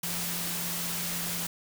sine tone in noise, 172.7 Hz, F3, 19 cents flat, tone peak -39 dBFS, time 0.03-1.47 s, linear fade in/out 5 ms, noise white, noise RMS -33 dBFS, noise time 0.03-1.47 s, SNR -9 dB, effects none

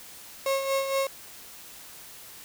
35% pulse tone with tremolo, 543 Hz, C#5, 36 cents flat, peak -21 dBFS, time 0.46-1.07 s, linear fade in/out 2 ms, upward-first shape sine, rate 4.3 Hz, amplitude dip 55%, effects white hiss -46 dBFS RMS until 2.44 s

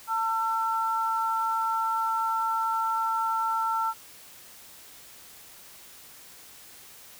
sine tone pair together, 898 / 1345.5 Hz, A5 / E6, +35 / +35 cents, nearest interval perfect fifth, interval 700 cents, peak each -27 dBFS, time 0.07-3.94 s, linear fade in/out 50 ms, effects white hiss -49 dBFS RMS until 7.19 s

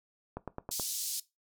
click train, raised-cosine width 1 ms, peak -23 dBFS, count 5, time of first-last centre 0.37-0.797 s, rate 9.36 Hz
pink band-pass noise, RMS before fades -36 dBFS, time 0.71-1.2 s, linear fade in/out 5 ms, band 4500 to 16000 Hz, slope 24 dB/octave
effects noise-tail reverb RT60 0.2 s tail -18 dB re dry

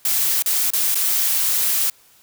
blue noise with dropouts, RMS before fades -19 dBFS, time 0.05-1.9 s, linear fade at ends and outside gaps 2 ms, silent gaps 0.423-0.46 / 0.704-0.734 / 0.946-0.954 s, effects white hiss -53 dBFS RMS until 2.22 s

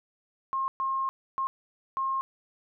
sine tone bursts at uneven times, 1070 Hz, C6, 38 cents sharp, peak -26 dBFS, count 4, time 0.53-0.68 / 0.8-1.09 / 1.38-1.47 / 1.97-2.21 s, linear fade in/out 0 ms, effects none

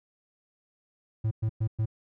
triangle tone bursts, 110 Hz, A2, in tune, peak -22 dBFS, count 4, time 1.24-1.858 s, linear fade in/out 10 ms, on 72 ms, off 110 ms, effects none

